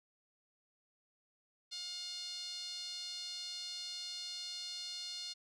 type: tone with band-pass filter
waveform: 5% pulse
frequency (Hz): 713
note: F5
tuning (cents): +36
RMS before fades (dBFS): -44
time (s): 1.71-5.34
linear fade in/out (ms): 20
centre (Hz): 4200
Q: 4
effects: none